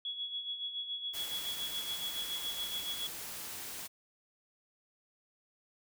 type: tone with tremolo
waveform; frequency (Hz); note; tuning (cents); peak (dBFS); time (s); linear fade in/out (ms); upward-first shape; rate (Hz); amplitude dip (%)
sine; 3361; G#7; +20; -34; 0.05-3.07; 2; sine; 7.1; 60
type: noise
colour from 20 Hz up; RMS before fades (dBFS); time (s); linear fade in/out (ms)
white; -43; 1.13-3.88; 20
effects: none